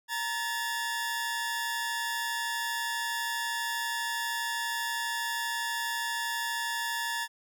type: tone pair together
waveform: sawtooth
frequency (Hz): 928.7 / 1725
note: A#5 / A6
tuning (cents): -7 / -35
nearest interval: major seventh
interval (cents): 1072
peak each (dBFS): -30 / -29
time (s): 0.08-7.28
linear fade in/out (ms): 50
effects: none